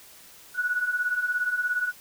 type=beating tone pair; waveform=sine; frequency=1457 / 1474 Hz; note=F#6 / F#6; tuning=-27 / -7 cents; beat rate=17 Hz; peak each=-30 / -25 dBFS; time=0.54-1.93 s; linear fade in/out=50 ms; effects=white hiss -50 dBFS RMS until 2 s